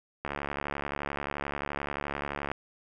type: click train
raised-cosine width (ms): 0.5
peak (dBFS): -17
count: 163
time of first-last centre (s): 0.25-2.516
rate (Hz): 71.5
effects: none